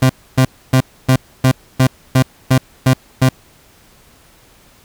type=tone bursts; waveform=30% pulse; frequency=130 Hz; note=C3; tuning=11 cents flat; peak=-5 dBFS; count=10; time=0.02-3.29 s; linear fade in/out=5 ms; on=75 ms; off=280 ms; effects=pink hiss -48 dBFS RMS until 4.84 s